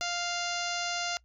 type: harmonic tone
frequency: 698.5 Hz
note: F5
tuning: in tune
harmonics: 1 / 2 / 3 / 4 / 5 / 6 / 7 / 8 / 9 / 10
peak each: -36 / -37 / -40 / -38 / -42 / -40 / -40 / -44 / -41 / -46 dBFS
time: 0.01-1.17 s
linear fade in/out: 0 ms
effects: noise-tail reverb RT60 0.1 s tail -23 dB re dry + added 60 Hz sine -61 dBFS peak until 1.24 s